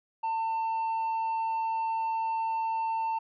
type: tone with tanh clipping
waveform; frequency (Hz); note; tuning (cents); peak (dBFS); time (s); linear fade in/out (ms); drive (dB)
sine; 898; A5; +35; -28; 0.23-3.19; 10; 3
effects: none